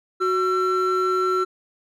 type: tone pair together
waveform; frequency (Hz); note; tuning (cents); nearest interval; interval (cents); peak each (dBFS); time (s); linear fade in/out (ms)
triangle; 369.8 / 1347.1; F#4 / E6; -1 / +37; octave + minor seventh; 2238; -19; 0.2-1.45; 20
effects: tanh soft clip ceiling -10 dBFS